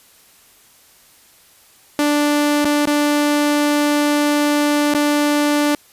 sawtooth tone with dropouts, 293.7 Hz, D4, in tune, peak -10 dBFS, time 1.99-5.75 s, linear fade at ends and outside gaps 1 ms, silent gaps 2.646-2.652 / 2.856-2.873 / 4.938-4.947 s, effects white hiss -50 dBFS RMS until 5.92 s + resampled to 32000 Hz

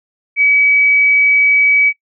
sine tone, 2278 Hz, C#7, 47 cents sharp, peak -8 dBFS, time 0.36-1.93 s, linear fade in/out 50 ms, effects noise-tail reverb RT60 0.1 s tail -18 dB re dry

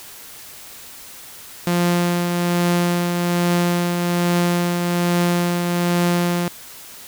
sawtooth tone with tremolo, 174.61 Hz, F3, in tune, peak -11 dBFS, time 1.67-6.48 s, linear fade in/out 2 ms, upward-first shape triangle, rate 1.2 Hz, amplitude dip 40%, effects white hiss -39 dBFS RMS until 7.07 s

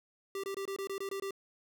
square tone bursts, 392 Hz, G4, in tune, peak -36 dBFS, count 9, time 0.35-1.308 s, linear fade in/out 2 ms, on 86 ms, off 23 ms, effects none

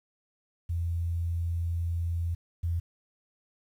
sine tone pair in turn, 84.8 / 84.8 Hz, E2 / E2, +50 / +50 cents, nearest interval unison, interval 0 cents, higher neither, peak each -27 / -26 dBFS, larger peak second, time 0.69-2.35 / 2.63-2.8 s, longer first, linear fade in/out 10 ms, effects 10-bit

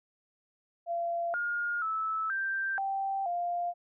sine tone with pitch steps, 684 / 1421 / 1307 / 1572 / 781 / 699 Hz, F5 / F6 / E6 / G6 / G5 / F5, -36 / +30 / -15 / +4 / -7 / +1 cents, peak -29 dBFS, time 0.86-3.74 s, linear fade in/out 50 ms, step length 480 ms, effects none

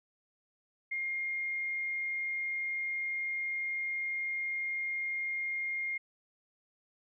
sine tone, 2126 Hz, C7, 27 cents sharp, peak -32 dBFS, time 0.91-5.98 s, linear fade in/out 10 ms, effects none

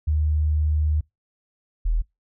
sine tone pair in turn, 76.3 / 40.42 Hz, D#2 / E1, -33 / -33 cents, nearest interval major seventh, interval 1100 cents, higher first, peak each -18 dBFS, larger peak neither, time 0.07-1.01 / 1.85-2.02 s, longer first, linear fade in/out 10 ms, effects noise-tail reverb RT60 0.2 s tail -25 dB re dry

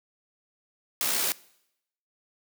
white noise with amplitude modulation, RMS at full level -25 dBFS, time 1.01-1.32 s, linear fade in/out 0 ms, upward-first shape sine, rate 65.6 Hz, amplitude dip 40%, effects noise-tail reverb RT60 0.8 s tail -22 dB re dry + high-pass 200 Hz 12 dB/octave

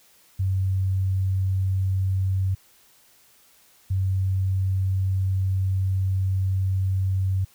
sine tone pair in turn, 95.1 / 95.1 Hz, F#2 / F#2, +48 / +48 cents, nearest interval unison, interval 0 cents, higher neither, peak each -20 dBFS, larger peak neither, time 0.39-2.55 / 3.9-7.45 s, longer second, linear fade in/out 10 ms, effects white hiss -57 dBFS RMS until 7.54 s

